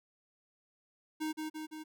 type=tone with echo; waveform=square; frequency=311.1 Hz; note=D#4; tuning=in tune; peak=-34 dBFS; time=1.2-1.33 s; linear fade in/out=20 ms; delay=170 ms; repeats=3; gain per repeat=-3 dB; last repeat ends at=1.84 s; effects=none